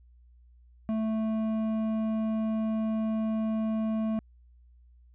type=tone with hard clipping; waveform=triangle; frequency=220 Hz; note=A3; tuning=in tune; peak=-28 dBFS; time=0.89-4.19 s; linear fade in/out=0 ms; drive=12 dB; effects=added 60 Hz sine -54 dBFS peak until 5.14 s + resampled to 8000 Hz